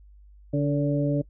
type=harmonic tone with a mistuned harmonic; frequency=144 Hz; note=D3; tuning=34 cents flat; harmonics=1 / 2 / 3 / 4; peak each=-24 / -25 / -33 / -29 dBFS; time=0.53-1.22 s; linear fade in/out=10 ms; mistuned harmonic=3; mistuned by=+52 cents; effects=noise-tail reverb RT60 0.1 s tail -22 dB re dry + added 50 Hz sine -48 dBFS peak until 1.29 s